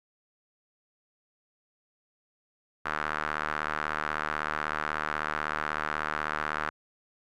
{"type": "tone with band-pass filter", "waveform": "sawtooth", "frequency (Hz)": 76.2, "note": "D#2", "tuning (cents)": -36, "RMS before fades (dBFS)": -32, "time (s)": [2.85, 6.7], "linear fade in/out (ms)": 10, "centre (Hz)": 1400, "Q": 2.9, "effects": []}